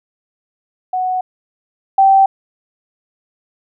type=tone pair in turn; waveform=sine; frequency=740 / 777 Hz; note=F#5 / G5; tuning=0 / -16 cents; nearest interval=minor second; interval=84 cents; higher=second; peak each=-15 / -6 dBFS; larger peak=second; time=0.93-1.21 / 1.98-2.26 s; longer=neither; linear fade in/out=5 ms; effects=none